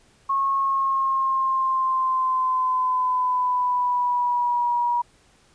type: tone with pitch glide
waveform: sine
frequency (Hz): 1091 to 960.8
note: C#6 to B5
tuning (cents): -28 to -48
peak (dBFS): -19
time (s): 0.29-5.02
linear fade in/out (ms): 10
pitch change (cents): -220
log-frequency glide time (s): 0.57-4.71
effects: pink hiss -58 dBFS RMS until 5.54 s + resampled to 22050 Hz